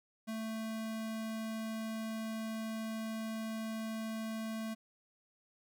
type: tone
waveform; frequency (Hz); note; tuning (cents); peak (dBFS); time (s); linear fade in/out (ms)
square; 221.6; A3; +13; -38; 0.27-4.75; 20
effects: none